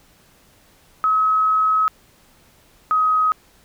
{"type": "tone pair in turn", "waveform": "sine", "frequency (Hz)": [1280, 1262.4], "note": ["D#6", "D#6"], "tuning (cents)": [49, 25], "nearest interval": "unison", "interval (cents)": 24, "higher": "first", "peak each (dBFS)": -14, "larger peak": "neither", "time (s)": [[1.04, 1.88], [2.91, 3.32]], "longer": "first", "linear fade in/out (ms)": 0, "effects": ["pink hiss -54 dBFS RMS until 3.64 s"]}